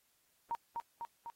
sine tone with echo, 932.3 Hz, A#5, in tune, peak -33 dBFS, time 0.51-0.55 s, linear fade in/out 0 ms, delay 250 ms, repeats 3, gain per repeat -3 dB, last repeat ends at 1.3 s, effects white hiss -74 dBFS RMS until 1.35 s + AAC 48 kbps

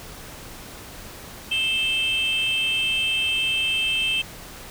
sine tone pair together, 2637 / 3136 Hz, E7 / G7, 0 / 0 cents, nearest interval minor third, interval 300 cents, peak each -21 dBFS, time 1.51-4.22 s, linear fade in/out 10 ms, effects tanh soft clip ceiling -17 dBFS + pink hiss -40 dBFS RMS until 4.7 s

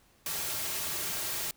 white noise with comb filter, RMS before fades -34 dBFS, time 0.26-1.51 s, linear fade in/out 2 ms, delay 4 ms, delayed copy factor -0.5, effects pink hiss -64 dBFS RMS until 1.56 s

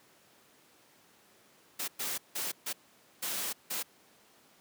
white noise bursts at uneven times, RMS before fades -35 dBFS, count 6, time 1.79-1.88 / 1.99-2.18 / 2.35-2.52 / 2.66-2.73 / 3.22-3.53 / 3.7-3.83 s, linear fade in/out 10 ms, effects pink hiss -62 dBFS RMS until 4.6 s + high-pass 200 Hz 12 dB/octave

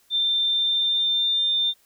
sine tone with pitch glide, 3578 to 3599 Hz, A7 to A7, +28 to +38 cents, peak -19 dBFS, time 0.1-1.74 s, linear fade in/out 50 ms, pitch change +10 cents, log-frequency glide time 0.4-1.1 s, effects white hiss -61 dBFS RMS until 1.85 s

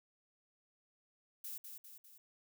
violet noise with echo, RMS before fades -45 dBFS, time 1.44-1.58 s, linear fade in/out 5 ms, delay 200 ms, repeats 3, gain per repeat -5 dB, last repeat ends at 2.18 s, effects none

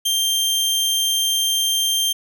sawtooth tone, 3168 Hz, G7, 18 cents sharp, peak -14 dBFS, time 0.05-2.13 s, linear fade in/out 10 ms, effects none

